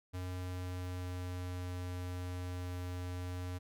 square tone with pitch glide, 91 to 89.95 Hz, F#2 to F#2, -28 to -48 cents, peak -39 dBFS, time 0.13-3.59 s, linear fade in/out 20 ms, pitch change -20 cents, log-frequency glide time 0.32-1.53 s, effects none

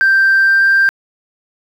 sine tone with pitch glide, 1570 to 1580 Hz, G6 to G6, +2 to +13 cents, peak -6 dBFS, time 0.01-0.89 s, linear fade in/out 0 ms, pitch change +11 cents, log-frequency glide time 0.39-0.68 s, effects tanh soft clip ceiling -5 dBFS + 7-bit

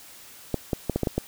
clicks, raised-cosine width 2 ms, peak -10 dBFS, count 7, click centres 0.543 / 0.732 / 0.897 / 0.96 / 1.033 / 1.072 / 1.18 s, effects white hiss -47 dBFS RMS until 1.27 s

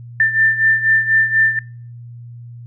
sine beating tone pair, 1782 / 1786.1 Hz, A6 / A6, +22 / +25 cents, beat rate 4.1 Hz, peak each -13 / -17 dBFS, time 0.2-1.59 s, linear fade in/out 2 ms, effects noise-tail reverb RT60 0.5 s tail -25 dB re dry + added 119 Hz sine -32 dBFS peak until 2.66 s

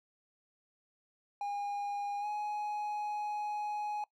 triangle tone with pitch glide, 813 to 836.8 Hz, G#5 to G#5, -37 to +13 cents, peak -32 dBFS, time 1.41-4.04 s, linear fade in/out 2 ms, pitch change +50 cents, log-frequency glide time 2.2-2.26 s, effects noise-tail reverb RT60 0.1 s tail -21 dB re dry

